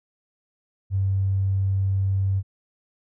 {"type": "tone with tanh clipping", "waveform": "triangle", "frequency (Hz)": 96.8, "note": "G2", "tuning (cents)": -21, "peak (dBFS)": -19, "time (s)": [0.9, 2.43], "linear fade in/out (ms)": 50, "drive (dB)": 3, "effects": []}